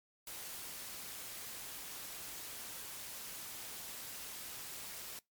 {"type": "noise with amplitude modulation", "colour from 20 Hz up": "white", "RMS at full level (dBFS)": -45, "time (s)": [0.27, 5.19], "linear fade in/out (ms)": 2, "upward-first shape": "sine", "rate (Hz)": 242, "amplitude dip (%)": 30, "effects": ["noise-tail reverb RT60 0.2 s tail -25 dB re dry", "MP3 96 kbps"]}